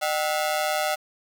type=ring-modulated tone; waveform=sawtooth; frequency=687 Hz; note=F5; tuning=29 cents flat; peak=-16 dBFS; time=0.01-0.96 s; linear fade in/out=20 ms; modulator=77.8 Hz; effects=8-bit